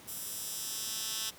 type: tone with high-pass filter sweep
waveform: 10% pulse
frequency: 220 Hz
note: A3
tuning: in tune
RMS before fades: -38 dBFS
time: 0.07-1.31 s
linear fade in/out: 20 ms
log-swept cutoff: 9900 to 3900 Hz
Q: 0.91
effects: pink hiss -53 dBFS RMS until 1.38 s + high-pass 100 Hz 12 dB/octave